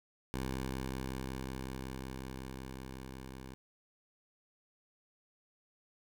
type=tone with level ramp; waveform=10% pulse; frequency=65.41 Hz; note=C2; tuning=in tune; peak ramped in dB=-27 to -38 dBFS; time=0.34-3.54 s; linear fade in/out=0 ms; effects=none